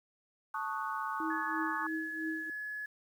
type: chord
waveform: sine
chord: D# half-diminished seventh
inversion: second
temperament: equal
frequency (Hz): 880 / 1108.7 / 1244.5 / 1480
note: A5 / C#6 / D#6 / F#6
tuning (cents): 0 / 0 / 0 / 0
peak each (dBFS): -39 / -38 / -40 / -41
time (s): 0.54-1.87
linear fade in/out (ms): 5
type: tone with tremolo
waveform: sine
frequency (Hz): 319.6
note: D#4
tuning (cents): +47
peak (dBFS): -33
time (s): 1.2-2.5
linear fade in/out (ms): 2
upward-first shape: triangle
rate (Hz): 3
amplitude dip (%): 90
type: tone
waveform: sine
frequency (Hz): 1700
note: G#6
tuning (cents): +40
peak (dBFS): -37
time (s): 1.3-2.86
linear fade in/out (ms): 5
effects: 10-bit